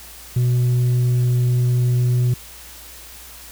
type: tone with tanh clipping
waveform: sine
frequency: 123.47 Hz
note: B2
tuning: in tune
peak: -15 dBFS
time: 0.36-2.34 s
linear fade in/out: 5 ms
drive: 3 dB
effects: added 60 Hz sine -45 dBFS peak until 3.51 s + white hiss -40 dBFS RMS until 3.51 s